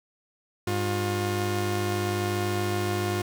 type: tone pair together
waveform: sawtooth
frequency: 101 / 356.5 Hz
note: G#2 / F4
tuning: -48 / +36 cents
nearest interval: octave + minor seventh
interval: 2184 cents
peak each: -24 dBFS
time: 0.67-3.22 s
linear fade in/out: 5 ms
effects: none